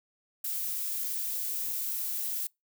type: noise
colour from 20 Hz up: violet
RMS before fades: -33 dBFS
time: 0.44-2.47 s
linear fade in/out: 5 ms
effects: noise-tail reverb RT60 0.2 s tail -26 dB re dry